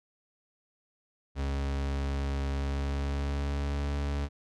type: tone with pitch glide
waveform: 40% pulse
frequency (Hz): 69.3 to 71.17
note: C#2 to C#2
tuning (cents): 0 to +46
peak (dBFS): -28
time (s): 1.35-4.29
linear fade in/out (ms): 50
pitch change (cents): +46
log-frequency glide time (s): 2.56-3.84
effects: low-pass 6000 Hz 12 dB/octave